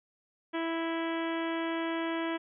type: harmonic tone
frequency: 329.6 Hz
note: E4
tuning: in tune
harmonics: 1 / 2 / 3 / 4 / 5 / 6 / 7 / 8 / 9 / 10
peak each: -32 / -38 / -39 / -44 / -42 / -44 / -46 / -50 / -49 / -48 dBFS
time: 0.53-2.38 s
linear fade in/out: 20 ms
effects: none